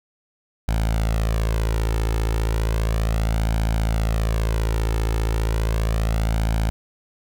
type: tone with flanger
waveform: sawtooth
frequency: 55 Hz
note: A1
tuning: in tune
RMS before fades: -21 dBFS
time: 0.68-6.7 s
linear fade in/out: 0 ms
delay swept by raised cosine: 1.3 to 2.29 ms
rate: 0.34 Hz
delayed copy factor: +0.6
effects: none